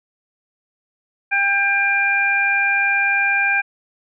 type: harmonic tone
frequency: 797 Hz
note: G5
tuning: 28 cents sharp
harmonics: 1 / 2 / 3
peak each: -24 / -18 / -18 dBFS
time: 1.31-3.62 s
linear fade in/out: 20 ms
effects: none